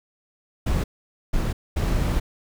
brown noise bursts at uneven times, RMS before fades -22 dBFS, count 3, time 0.66-0.84 / 1.33-1.53 / 1.76-2.2 s, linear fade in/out 10 ms, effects none

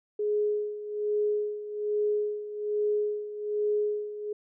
sine tone with tremolo, 418.7 Hz, G#4, 14 cents sharp, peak -23 dBFS, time 0.19-4.33 s, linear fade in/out 5 ms, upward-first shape sine, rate 1.2 Hz, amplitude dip 75%, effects none

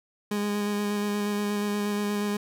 30% pulse tone with vibrato, 206.1 Hz, G#3, 13 cents flat, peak -23 dBFS, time 0.31-2.37 s, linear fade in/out 5 ms, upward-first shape square, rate 8.4 Hz, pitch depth 11 cents each way, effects none

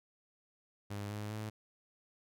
sawtooth tone with pitch steps, 101.9 / 104.76 / 107.71 Hz, G#2 / G#2 / A2, -32 / +16 / -36 cents, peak -35 dBFS, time 0.9-1.5 s, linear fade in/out 10 ms, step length 200 ms, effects none

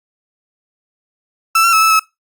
35% pulse tone with pitch steps, 1323 / 1361 / 1300 / 1311 / 1296 Hz, E6 / F6 / E6 / E6 / E6, +6 / -45 / -24 / -10 / -30 cents, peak -7 dBFS, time 1.55-1.995 s, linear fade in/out 5 ms, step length 89 ms, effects noise-tail reverb RT60 0.2 s tail -20 dB re dry + Opus 48 kbps

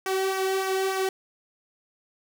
sawtooth tone with flanger, 382.2 Hz, G4, 44 cents flat, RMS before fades -26 dBFS, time 0.06-1.09 s, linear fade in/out 2 ms, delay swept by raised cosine 0.24 to 1.84 ms, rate 3.4 Hz, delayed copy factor -0.55, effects none

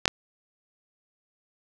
clicks, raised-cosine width 0.2 ms, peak -3 dBFS, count 2, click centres 0.056 / 0.079 s, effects none

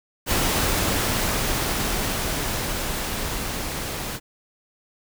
pink noise with level ramp, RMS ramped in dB -21 to -30 dBFS, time 0.26-4.2 s, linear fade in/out 50 ms, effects none

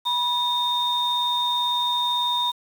sine tone pair together, 976 / 3669 Hz, B5 / A#7, -21 / -28 cents, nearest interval octave + major seventh, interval 2293 cents, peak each -23 / -22 dBFS, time 0.05-2.52 s, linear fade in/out 20 ms, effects tanh soft clip ceiling -13 dBFS + 7-bit

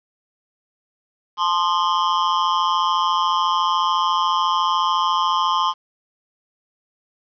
square tone with amplitude modulation, 1046.5 Hz, C6, in tune, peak -13 dBFS, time 1.37-5.74 s, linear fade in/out 50 ms, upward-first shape sine, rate 174 Hz, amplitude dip 100%, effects resampled to 11025 Hz + 8-bit

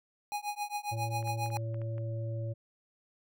square tone with tremolo, 827 Hz, G#5, 8 cents flat, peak -31 dBFS, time 0.32-1.57 s, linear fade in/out 0 ms, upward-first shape triangle, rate 7.4 Hz, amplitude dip 100%
harmonic tone, 112.9 Hz, A2, 45 cents sharp, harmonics 1 / 3 / 5, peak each -33 / -48 / -43 dBFS, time 0.91-2.54 s, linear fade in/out 20 ms
clicks, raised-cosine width 0.5 ms, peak -37 dBFS, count 8, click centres 1.227 / 1.275 / 1.461 / 1.503 / 1.562 / 1.744 / 1.817 / 1.981 s
effects none

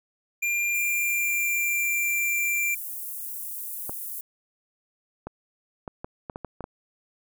square tone with pitch glide, 2392 to 2365 Hz, D7 to D7, +31 to +12 cents, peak -24 dBFS, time 0.42-2.75 s, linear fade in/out 10 ms, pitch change -19 cents, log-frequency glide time 0.75-2 s
pink high-pass noise, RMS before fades -35 dBFS, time 0.74-4.21 s, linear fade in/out 5 ms, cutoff 11000 Hz, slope 24 dB/octave
clicks, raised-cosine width 1 ms, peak -20 dBFS, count 9, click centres 3.895 / 5.27 / 5.878 / 6.045 / 6.298 / 6.359 / 6.447 / 6.607 / 6.641 s
effects none

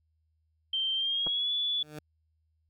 sine tone with pitch glide, 3136 to 3440 Hz, G7 to A7, 0 to -40 cents, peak -27 dBFS, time 0.73-1.83 s, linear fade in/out 5 ms, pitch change +160 cents, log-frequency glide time 0.95-1.52 s
clicks, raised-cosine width 1 ms, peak -25 dBFS, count 2, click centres 1.266 / 1.272 s
15% pulse tone with exponential growth, 151.4 Hz, D#3, 47 cents flat, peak -31 dBFS, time 1.68-1.99 s, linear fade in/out 2 ms, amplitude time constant 67 ms
effects added 79 Hz sine -70 dBFS peak until 2.69 s

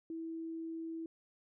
sine tone, 326.8 Hz, E4, 15 cents flat, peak -39 dBFS, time 0.1-1.06 s, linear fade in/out 2 ms, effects none

